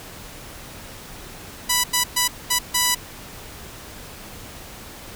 5% pulse tone bursts at uneven times, 987.8 Hz, B5, in tune, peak -5 dBFS, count 5, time 1.69-1.84 / 1.93-2.04 / 2.16-2.28 / 2.5-2.59 / 2.74-2.95 s, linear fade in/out 10 ms, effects pink hiss -39 dBFS RMS until 5.15 s

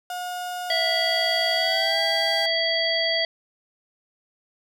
35% pulse tone with pitch glide, 719 to 802.4 Hz, F#5 to G5, -50 to +40 cents, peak -27 dBFS, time 0.1-2.46 s, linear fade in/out 2 ms, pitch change +190 cents, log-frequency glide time 1.52-1.99 s
harmonic tone, 659.3 Hz, E5, in tune, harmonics 1 / 3 / 5 / 7, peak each -26 / -26 / -26 / -26 dBFS, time 0.7-3.25 s, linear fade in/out 2 ms
effects none

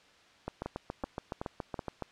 two click trains, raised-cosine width 1 ms, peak -21 / -21 dBFS, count 12 / 4, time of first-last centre 0.48-2.023 / 0.66-1.792 s, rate 7.13 / 2.65 Hz, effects white hiss -60 dBFS RMS until 2.11 s + low-pass 4000 Hz 12 dB/octave

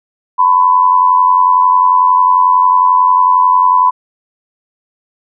sine tone with amplitude modulation, 1004 Hz, B5, 28 cents sharp, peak -3 dBFS, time 0.38-3.91 s, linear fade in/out 20 ms, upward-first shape sine, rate 91.1 Hz, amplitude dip 60%, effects none

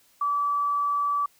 sine tone, 1153 Hz, D6, 32 cents flat, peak -22 dBFS, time 0.21-1.26 s, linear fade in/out 5 ms, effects white hiss -61 dBFS RMS until 1.39 s

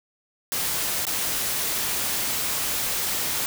white noise with dropouts, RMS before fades -26 dBFS, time 0.52-3.46 s, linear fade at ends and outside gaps 0 ms, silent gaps 1.052-1.068 s, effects none

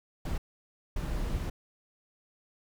brown noise bursts at uneven times, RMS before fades -32 dBFS, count 2, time 0.25-0.38 / 0.96-1.5 s, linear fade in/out 5 ms, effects none

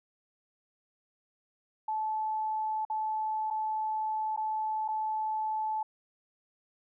sine tone with dropouts, 868 Hz, A5, 24 cents flat, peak -29 dBFS, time 1.88-5.83 s, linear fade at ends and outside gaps 5 ms, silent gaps 2.851-2.899 / 3.503-3.508 / 4.364-4.374 / 4.88-4.885 s, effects none

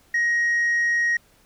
sine tone, 1883 Hz, A#6, 17 cents sharp, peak -16 dBFS, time 0.14-1.17 s, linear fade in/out 5 ms, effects tanh soft clip ceiling -17 dBFS + pink hiss -58 dBFS RMS until 1.45 s

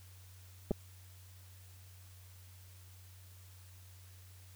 clicks, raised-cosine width 2 ms, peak -20 dBFS, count 2, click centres 0.709 / 0.714 s, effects added 92 Hz sine -54 dBFS peak until 4.55 s + white hiss -62 dBFS RMS until 4.55 s

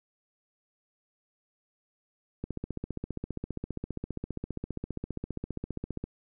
click train, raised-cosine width 3 ms, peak -21 dBFS, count 55, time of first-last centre 2.44-6.04 s, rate 15 Hz, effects none

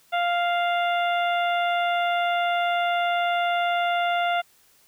harmonic tone, 698 Hz, F5, 1 cent flat, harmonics 1 / 2 / 3 / 4 / 5, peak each -22 / -28 / -32 / -34 / -36 dBFS, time 0.12-4.42 s, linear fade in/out 20 ms, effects white hiss -59 dBFS RMS until 4.87 s

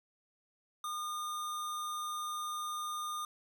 square tone, 1216 Hz, D#6, 40 cents flat, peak -37 dBFS, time 0.84-3.25 s, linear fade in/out 2 ms, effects none

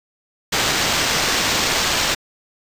white noise with sample-and-hold, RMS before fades -19 dBFS, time 0.52-2.15 s, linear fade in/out 10 ms, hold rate 11025 Hz, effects resampled to 32000 Hz

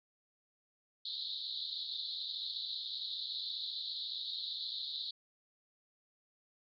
white band-pass noise, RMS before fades -41 dBFS, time 1.05-5.11 s, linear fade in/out 5 ms, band 3600 to 4300 Hz, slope 96 dB/octave, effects none

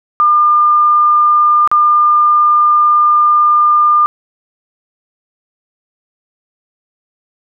sine tone with dropouts, 1203 Hz, D6, 41 cents sharp, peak -6 dBFS, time 0.2-4.06 s, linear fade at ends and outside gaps 0 ms, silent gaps 1.675-1.715 s, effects none

